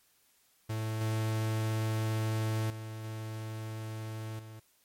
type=tone with level steps; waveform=45% pulse; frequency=110 Hz; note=A2; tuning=in tune; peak=-32 / -29 / -39 / -37 / -45 dBFS; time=0.69-4.6 s; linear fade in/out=10 ms; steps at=1.01 / 2.7 / 3.04 / 4.39 s; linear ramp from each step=2 ms; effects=white hiss -68 dBFS RMS until 4.84 s + MP3 64 kbps